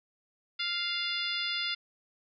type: harmonic tone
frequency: 698.5 Hz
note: F5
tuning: in tune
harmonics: 2 / 3 / 4 / 5 / 6 / 7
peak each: -39 / -37 / -37 / -35 / -40 / -37 dBFS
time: 0.59-1.75 s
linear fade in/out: 10 ms
effects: none